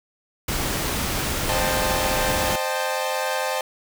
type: noise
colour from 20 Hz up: pink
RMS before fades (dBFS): -25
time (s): 0.48-2.56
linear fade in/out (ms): 5
type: chord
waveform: sawtooth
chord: A half-diminished seventh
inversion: first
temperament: equal with one note detuned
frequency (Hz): 523.3 / 614 / 784 / 880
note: C5 / Eb5 / G5 / A5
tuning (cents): 0 / -23 / 0 / 0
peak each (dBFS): -23 / -25 / -26 / -25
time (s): 1.49-3.61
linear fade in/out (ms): 2
effects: none